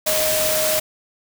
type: tone in noise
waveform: sine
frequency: 622.3 Hz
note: D#5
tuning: in tune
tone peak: -21 dBFS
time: 0.06-0.8 s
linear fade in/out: 10 ms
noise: white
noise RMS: -21 dBFS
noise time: 0.06-0.8 s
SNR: -3 dB
effects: none